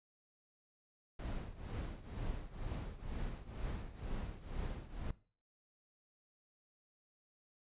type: noise with tremolo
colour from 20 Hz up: brown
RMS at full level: -39 dBFS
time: 1.19-5.11 s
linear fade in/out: 5 ms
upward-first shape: triangle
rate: 2.1 Hz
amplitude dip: 85%
effects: noise-tail reverb RT60 0.4 s tail -19 dB re dry + resampled to 8000 Hz